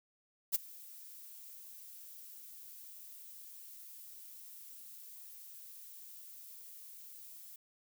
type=noise with ADSR envelope; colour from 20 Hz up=violet; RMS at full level=-28 dBFS; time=0.52-7.56 s; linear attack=30 ms; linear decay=15 ms; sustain=-24 dB; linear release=3 ms; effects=none